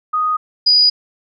sine tone pair in turn, 1244.5 / 4917 Hz, D#6 / D#8, 0 / -21 cents, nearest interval 2 octaves, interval 2379 cents, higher second, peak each -14 / -8 dBFS, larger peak second, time 0.13-0.37 / 0.66-0.9 s, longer neither, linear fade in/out 10 ms, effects none

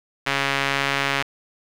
sawtooth tone with band-pass filter, 138.5 Hz, C#3, 1 cent flat, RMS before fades -23 dBFS, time 0.26-1.23 s, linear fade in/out 10 ms, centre 2200 Hz, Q 1.2, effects 7-bit

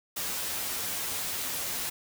white noise with comb filter, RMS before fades -33 dBFS, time 0.16-1.9 s, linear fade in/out 10 ms, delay 11 ms, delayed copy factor +0.55, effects none

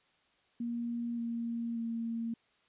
sine tone with pitch steps, 236 / 232.9 / 229.8 Hz, A#3 / A#3 / A#3, +22 / -1 / -25 cents, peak -33 dBFS, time 0.6-2.34 s, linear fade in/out 5 ms, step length 580 ms, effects white hiss -70 dBFS RMS until 2.68 s + resampled to 8000 Hz

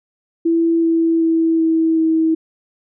sine tone with pitch steps, 332.1 / 329.4 / 326.8 / 324.1 / 321.5 Hz, E4 / E4 / E4 / E4 / E4, +13 / -1 / -15 / -29 / -43 cents, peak -12 dBFS, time 0.45-2.35 s, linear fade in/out 10 ms, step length 380 ms, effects none

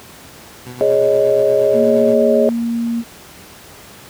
20% pulse tone with tremolo, 124.1 Hz, B2, 9 cents sharp, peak -24 dBFS, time 0.66-2.14 s, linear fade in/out 5 ms, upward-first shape sine, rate 8.5 Hz, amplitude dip 45%
sine chord, Ab suspended fourth, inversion none, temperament equal, 415.3 / 554.4 / 622.3 Hz, Ab4 / Db5 / Eb5, 0 / 0 / 0 cents, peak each -15 dBFS, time 0.81-2.49 s, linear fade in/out 0 ms
sine tone, 233.1 Hz, A#3, in tune, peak -16 dBFS, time 1.73-3.04 s, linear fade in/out 50 ms
effects pink hiss -39 dBFS RMS until 4.09 s + high-pass 80 Hz 12 dB/octave

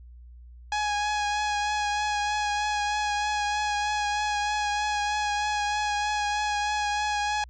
sawtooth tone with vibrato, 833 Hz, G#5, 5 cents sharp, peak -21 dBFS, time 0.72-7.44 s, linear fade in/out 2 ms, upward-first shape triangle, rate 3.2 Hz, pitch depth 21 cents each way, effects added 60 Hz sine -44 dBFS peak until 7.49 s + resampled to 16000 Hz

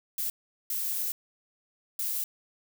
violet noise bursts at uneven times, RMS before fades -31 dBFS, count 3, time 0.18-0.3 / 0.7-1.12 / 1.99-2.24 s, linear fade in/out 2 ms, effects none

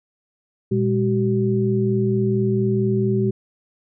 sine tone cluster, 118.8 / 203.2 / 380.5 Hz, A#2 / G#3 / F#4, +33 / -38 / +48 cents, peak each -21 dBFS, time 0.71-3.31 s, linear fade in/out 10 ms, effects none

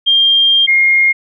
sine tone pair in turn, 3199 / 2135 Hz, G7 / C7, +34 / +34 cents, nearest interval perfect fifth, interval 700 cents, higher first, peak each -7 dBFS, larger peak neither, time 0.06-0.67 / 0.67-1.13 s, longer first, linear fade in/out 20 ms, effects none

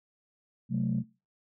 sine chord, F# diminished, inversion second, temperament equal with one note detuned, 130.81 / 185 / 219.2 Hz, C3 / F#3 / A3, 0 / 0 / -6 cents, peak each -30 dBFS, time 0.69-1.04 s, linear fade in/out 50 ms, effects noise-tail reverb RT60 0.3 s tail -23 dB re dry + tanh soft clip ceiling -19 dBFS

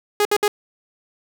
sawtooth tone bursts, 414.6 Hz, G#4, 3 cents flat, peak -11 dBFS, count 3, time 0.2-0.48 s, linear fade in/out 2 ms, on 52 ms, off 62 ms, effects none

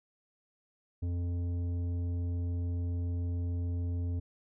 sine tone with tanh clipping, 87.31 Hz, F2, in tune, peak -32 dBFS, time 1.02-4.2 s, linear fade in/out 10 ms, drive 10 dB, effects none

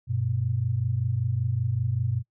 sine tone pair together, 97 / 122.21 Hz, G2 / B2, -18 / -18 cents, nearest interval major third, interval 400 cents, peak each -28 / -25 dBFS, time 0.07-2.23 s, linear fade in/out 50 ms, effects noise-tail reverb RT60 0.1 s tail -21 dB re dry

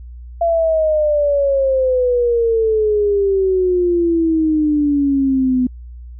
sine exponential sweep, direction down, 681 to 249.6 Hz, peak -12 dBFS, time 0.41-5.67 s, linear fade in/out 5 ms, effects added 60 Hz sine -31 dBFS peak until 6.19 s

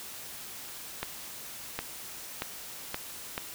accelerating click train, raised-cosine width 0.3 ms, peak -15 dBFS, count 5, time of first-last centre 1.03-3.379 s, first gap 760 ms, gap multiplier 0.83, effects white hiss -43 dBFS RMS until 3.54 s

